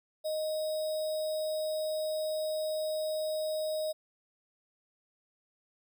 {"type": "tone with sample-and-hold", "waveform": "sine", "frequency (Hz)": 622.3, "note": "D#5", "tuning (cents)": 0, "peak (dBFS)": -30, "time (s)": [0.24, 3.93], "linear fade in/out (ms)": 20, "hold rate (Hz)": 4410, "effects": []}